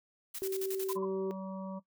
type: noise with tremolo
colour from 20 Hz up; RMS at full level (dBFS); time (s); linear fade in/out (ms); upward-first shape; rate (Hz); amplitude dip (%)
blue; -40; 0.34-0.97; 10; square; 11; 80
type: tone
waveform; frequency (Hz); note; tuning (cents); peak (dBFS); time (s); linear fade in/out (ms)
sine; 383.4; G4; -38; -32; 0.42-1.31; 0
type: tone bursts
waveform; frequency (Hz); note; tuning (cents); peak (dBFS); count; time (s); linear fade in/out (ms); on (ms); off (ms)
sine; 1017; C6; -50; -38; 3; 0.89-1.052; 5; 32; 33
type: harmonic tone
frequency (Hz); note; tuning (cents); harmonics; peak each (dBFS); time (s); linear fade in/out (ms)
190.9; G3; -46; 1 / 3 / 5 / 6; -39 / -44 / -47 / -51; 0.95-1.8; 20
effects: noise-tail reverb RT60 0.1 s tail -17 dB re dry